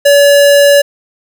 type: tone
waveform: square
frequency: 570 Hz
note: C#5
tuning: 48 cents sharp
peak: -4 dBFS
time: 0.05-0.82 s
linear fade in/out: 10 ms
effects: none